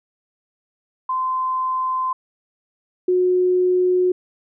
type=tone pair in turn; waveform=sine; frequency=1033 / 364 Hz; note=C6 / F#4; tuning=-22 / -28 cents; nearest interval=octave + tritone; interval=1806 cents; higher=first; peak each=-19 / -14 dBFS; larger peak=second; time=1.09-2.13 / 3.08-4.12 s; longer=neither; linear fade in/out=5 ms; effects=none